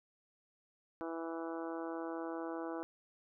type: harmonic tone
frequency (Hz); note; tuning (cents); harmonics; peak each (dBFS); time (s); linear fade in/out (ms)
164.81; E3; 0; 2 / 3 / 4 / 5 / 6 / 7 / 8 / 9; -41 / -45 / -47 / -49 / -51 / -52 / -53 / -54; 1.01-2.83; 0
effects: none